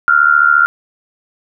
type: tone with amplitude modulation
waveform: sine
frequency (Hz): 1396.9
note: F6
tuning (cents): 0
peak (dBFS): -3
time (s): 0.08-0.66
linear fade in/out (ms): 0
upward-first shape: sine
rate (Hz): 74.3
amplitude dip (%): 85
effects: none